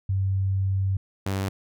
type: tone pair in turn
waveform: sine / sawtooth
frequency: 96.3 / 97.03 Hz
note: G2 / G2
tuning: -30 / -17 cents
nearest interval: unison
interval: 13 cents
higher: second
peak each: -21 dBFS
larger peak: neither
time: 0.09-0.97 / 1.26-1.49 s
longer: first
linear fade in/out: 5 ms
effects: none